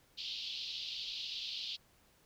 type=band-pass noise; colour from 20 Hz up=white; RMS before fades=-42 dBFS; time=0.17-1.77 s; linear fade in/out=20 ms; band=2900 to 4600 Hz; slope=48 dB/octave; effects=pink hiss -68 dBFS RMS until 2.25 s